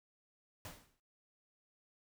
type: noise with exponential decay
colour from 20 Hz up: pink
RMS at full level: -45 dBFS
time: 0.65-1 s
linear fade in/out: 1 ms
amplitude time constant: 74 ms
effects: noise-tail reverb RT60 0.2 s tail -17 dB re dry